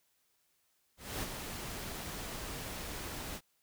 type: noise with ADSR envelope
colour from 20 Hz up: pink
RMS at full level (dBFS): -37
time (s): 0.97-3.41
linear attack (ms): 250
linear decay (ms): 36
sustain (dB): -5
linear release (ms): 55
effects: white hiss -75 dBFS RMS until 3.62 s